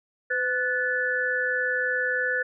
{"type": "tone cluster", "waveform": "sine", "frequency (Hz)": [505, 1480, 1737], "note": ["B4", "F#6", "A6"], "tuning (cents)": [39, 0, -23], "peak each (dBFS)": [-30, -27, -26], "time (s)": [0.3, 2.43], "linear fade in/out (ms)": 10, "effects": []}